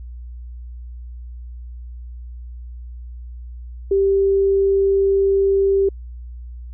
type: tone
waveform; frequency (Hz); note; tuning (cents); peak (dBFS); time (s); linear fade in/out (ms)
sine; 392; G4; 0; -13; 3.91-5.89; 5
effects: added 60 Hz sine -31 dBFS peak until 6.73 s